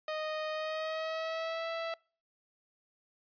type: tone with pitch glide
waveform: sawtooth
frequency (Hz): 620 to 660.7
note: D#5 to E5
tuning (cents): -6 to +4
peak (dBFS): -30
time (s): 0.08-1.94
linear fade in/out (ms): 2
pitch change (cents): +110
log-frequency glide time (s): 0.52-1.69
effects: noise-tail reverb RT60 0.4 s tail -26 dB re dry + resampled to 11025 Hz